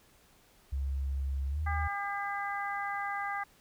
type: tone with pitch glide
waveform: sine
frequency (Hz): 68.2 to 77.44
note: C#2 to D#2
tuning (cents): -28 to -8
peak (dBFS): -30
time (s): 0.72-1.88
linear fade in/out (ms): 10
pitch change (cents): +220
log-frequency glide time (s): 1.49-1.61
type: harmonic tone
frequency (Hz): 402.2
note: G4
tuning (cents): +44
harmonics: 2 / 3 / 4 / 5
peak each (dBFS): -36 / -38 / -39 / -40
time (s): 1.66-3.44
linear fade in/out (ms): 10
effects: pink hiss -63 dBFS RMS until 3.6 s